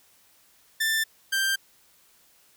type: tone pair in turn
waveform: sawtooth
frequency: 1775 / 1576.3 Hz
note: A6 / G6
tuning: +15 / +9 cents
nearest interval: major second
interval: 206 cents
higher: first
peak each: -19 dBFS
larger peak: neither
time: 0.8-1.04 / 1.32-1.56 s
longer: neither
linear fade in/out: 10 ms
effects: white hiss -60 dBFS RMS until 2.56 s